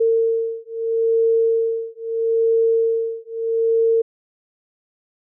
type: beating tone pair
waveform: sine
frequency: 454.3 / 455.07 Hz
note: A#4 / A#4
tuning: -45 / -42 cents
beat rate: 0.77 Hz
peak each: -19 dBFS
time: 0-4.02 s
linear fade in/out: 10 ms
effects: none